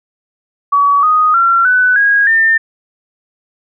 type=tone with pitch steps; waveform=sine; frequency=1135 / 1244.9 / 1365.4 / 1497.6 / 1642.7 / 1801.7 Hz; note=C#6 / D#6 / F6 / F#6 / G#6 / A6; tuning=+41 / +1 / -40 / +20 / -19 / +41 cents; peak=-7 dBFS; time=0.72-2.58 s; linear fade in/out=10 ms; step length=310 ms; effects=none